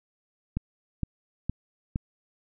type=click train; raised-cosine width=5 ms; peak=-15 dBFS; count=4; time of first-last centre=0.57-1.959 s; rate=2.16 Hz; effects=none